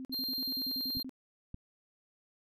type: tone bursts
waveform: sine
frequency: 260 Hz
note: C4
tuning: 11 cents flat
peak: -39 dBFS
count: 12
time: 0-1.094 s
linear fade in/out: 0 ms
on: 49 ms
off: 46 ms
type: tone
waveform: square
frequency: 4186 Hz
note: C8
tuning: in tune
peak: -34 dBFS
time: 0.12-1.03 s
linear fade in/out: 10 ms
type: clicks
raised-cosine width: 5 ms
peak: -30 dBFS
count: 2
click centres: 0.97 / 1.544 s
effects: none